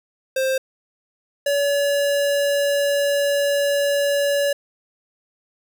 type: tone pair in turn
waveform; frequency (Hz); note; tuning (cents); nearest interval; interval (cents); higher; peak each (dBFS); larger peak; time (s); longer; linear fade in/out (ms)
square; 527 / 568.7; C5 / C#5; +12 / +44; minor second; 132; second; -19 / -18; second; 0.36-0.58 / 1.46-4.53; second; 5
effects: none